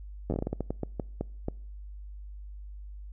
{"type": "slowing click train", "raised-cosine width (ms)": 2, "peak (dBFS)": -17, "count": 15, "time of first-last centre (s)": [0.3, 1.484], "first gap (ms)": 10, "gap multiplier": 1.29, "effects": ["noise-tail reverb RT60 0.6 s tail -26 dB re dry", "added 50 Hz sine -40 dBFS peak until 3.12 s"]}